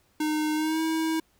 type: tone with pitch glide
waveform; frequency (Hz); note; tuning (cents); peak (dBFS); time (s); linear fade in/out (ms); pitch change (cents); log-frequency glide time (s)
square; 306.7 to 321; D#4 to E4; -25 to -46; -25; 0.2-1.2; 5; +79; 0.54-0.81
effects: pink hiss -66 dBFS RMS until 1.39 s